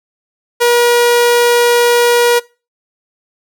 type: tone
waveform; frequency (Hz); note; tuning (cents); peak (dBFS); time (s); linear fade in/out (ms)
sawtooth; 479.2; A#4; +48; -4; 0.6-2.4; 20
effects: noise-tail reverb RT60 0.3 s tail -22 dB re dry